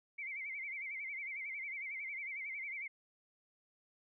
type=tone with vibrato; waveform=sine; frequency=2192 Hz; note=C#7; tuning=20 cents flat; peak=-40 dBFS; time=0.18-2.88 s; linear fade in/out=10 ms; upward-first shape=sine; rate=11 Hz; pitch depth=110 cents each way; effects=none